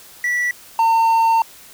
triangle tone pair in turn, 1953 / 907.4 Hz, B6 / A#5, -20 / -47 cents, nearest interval octave + minor second, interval 1327 cents, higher first, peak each -15 / -10 dBFS, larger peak second, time 0.24-0.51 / 0.79-1.42 s, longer second, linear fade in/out 2 ms, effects white hiss -43 dBFS RMS until 1.73 s

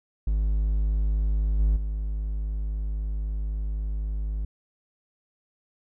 triangle tone with level steps, 51.91 Hz, G#1, in tune, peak -19 / -16 / -24 dBFS, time 0.27-4.45 s, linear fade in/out 5 ms, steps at 1.59 / 1.76 s, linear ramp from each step 10 ms, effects none

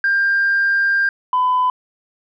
sine tone pair in turn, 1595 / 1004.8 Hz, G6 / B5, +30 / +30 cents, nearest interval minor sixth, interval 800 cents, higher first, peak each -12 dBFS, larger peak neither, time 0.04-1.09 / 1.33-1.7 s, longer first, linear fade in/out 2 ms, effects tanh soft clip ceiling -10 dBFS

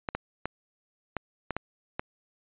clicks, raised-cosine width 0.5 ms, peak -15 dBFS, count 7, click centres 0.088 / 0.15 / 0.456 / 1.167 / 1.507 / 1.566 / 1.995 s, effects resampled to 8000 Hz

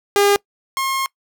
sawtooth tone pair in turn, 404.6 / 1073.3 Hz, G#4 / C6, -45 / +44 cents, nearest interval octave + perfect fourth, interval 1689 cents, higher second, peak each -8 / -15 dBFS, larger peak first, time 0.16-0.36 / 0.77-1.06 s, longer second, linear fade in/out 0 ms, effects noise-tail reverb RT60 0.1 s tail -23 dB re dry

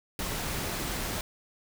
pink noise, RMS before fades -33 dBFS, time 0.19-1.21 s, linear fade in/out 2 ms, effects none

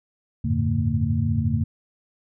sine tone cluster, 86.6 / 100.2 / 111.9 / 143.6 / 227.3 Hz, F2 / G2 / A2 / D3 / A#3, -14 / +38 / +30 / -39 / -43 cents, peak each -26 dBFS, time 0.44-1.64 s, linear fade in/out 10 ms, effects none

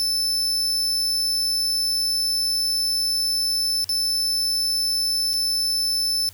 40% pulse tone with dropouts, 5274 Hz, E8, in tune, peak -19 dBFS, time 0-6.29 s, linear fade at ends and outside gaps 0 ms, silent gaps 3.843-3.892 / 5.333-5.338 s, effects added 94 Hz sine -46 dBFS peak until 6.33 s + white hiss -49 dBFS RMS until 6.33 s

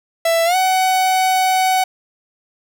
45% pulse tone with pitch glide, 664 to 749.6 Hz, E5 to F#5, +12 to +22 cents, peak -13 dBFS, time 0.25-1.84 s, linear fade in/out 5 ms, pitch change +210 cents, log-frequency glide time 0.45-0.56 s, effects none

